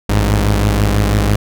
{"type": "tone pair together", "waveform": "sawtooth", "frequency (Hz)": [54.24, 102.4], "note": ["A1", "G#2"], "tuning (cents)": [-24, -24], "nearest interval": "major seventh", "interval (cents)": 1100, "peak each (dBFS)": -10, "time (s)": [0.09, 1.36], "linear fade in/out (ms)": 5, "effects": []}